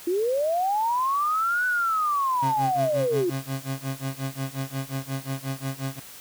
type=linear two-way sweep; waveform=sine; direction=up then down; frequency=332.7 to 1500 to 332.7 Hz; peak=-21 dBFS; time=0.07-3.3 s; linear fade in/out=5 ms; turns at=1.66 s
type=tone with tremolo; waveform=30% pulse; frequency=135 Hz; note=C#3; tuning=45 cents flat; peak=-23 dBFS; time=2.42-6 s; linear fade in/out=10 ms; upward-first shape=sine; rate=5.6 Hz; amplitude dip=95%
effects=white hiss -44 dBFS RMS until 6.2 s